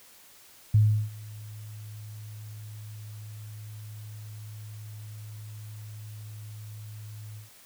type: tone with ADSR envelope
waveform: sine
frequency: 106.7 Hz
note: G#2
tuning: 47 cents sharp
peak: -15 dBFS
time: 0.74-7.5 s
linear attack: 7 ms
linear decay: 350 ms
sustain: -24 dB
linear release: 130 ms
effects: white hiss -54 dBFS RMS until 7.65 s